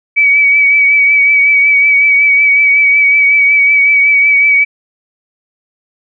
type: tone with vibrato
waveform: sine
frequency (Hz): 2277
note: C#7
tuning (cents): +46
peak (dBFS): -5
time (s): 0.16-4.65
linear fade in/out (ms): 20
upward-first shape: triangle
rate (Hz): 5.4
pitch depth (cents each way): 34
effects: none